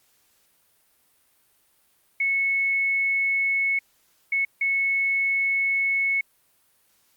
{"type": "tone bursts at uneven times", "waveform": "sine", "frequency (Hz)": 2200, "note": "C#7", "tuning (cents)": -14, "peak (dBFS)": -20, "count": 3, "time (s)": [[2.2, 3.79], [4.32, 4.45], [4.61, 6.21]], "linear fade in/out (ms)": 5, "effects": ["white hiss -64 dBFS RMS until 7.16 s", "Opus 48 kbps"]}